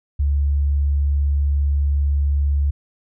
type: tone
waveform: sine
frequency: 71.2 Hz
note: C#2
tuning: 47 cents sharp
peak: -15 dBFS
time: 0.19-2.71 s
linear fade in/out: 10 ms
effects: none